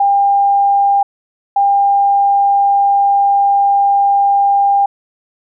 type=tone pair in turn; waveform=sine; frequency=800 / 800 Hz; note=G5 / G5; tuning=+35 / +35 cents; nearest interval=unison; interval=0 cents; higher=neither; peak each=-8 dBFS; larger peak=neither; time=0-1.03 / 1.56-4.86 s; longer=second; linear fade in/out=5 ms; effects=none